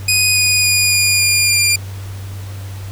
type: tone with pitch steps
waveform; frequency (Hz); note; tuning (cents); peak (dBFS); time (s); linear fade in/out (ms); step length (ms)
15% pulse; 2489 / 2470 / 2452 / 2434 / 2415 / 2397; D#7 / D#7 / D#7 / D#7 / D7 / D7; 0 / -13 / -26 / -39 / +48 / +35; -4; 0.08-1.76; 5; 280
effects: added 97 Hz sine -25 dBFS peak until 2.91 s + pink hiss -38 dBFS RMS until 2.91 s